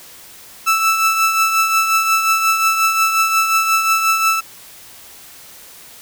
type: tone with tremolo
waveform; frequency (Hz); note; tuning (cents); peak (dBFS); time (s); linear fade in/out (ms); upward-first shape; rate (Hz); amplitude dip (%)
30% pulse; 1318.5; E6; 0; -8; 0.66-4.41; 20; triangle; 5.6; 55
effects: white hiss -40 dBFS RMS until 6.01 s